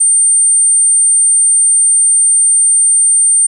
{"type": "tone", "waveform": "sine", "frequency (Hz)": 8860, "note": "C#9", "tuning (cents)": -2, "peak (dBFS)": -6, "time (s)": [0, 3.47], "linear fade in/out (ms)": 10, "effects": []}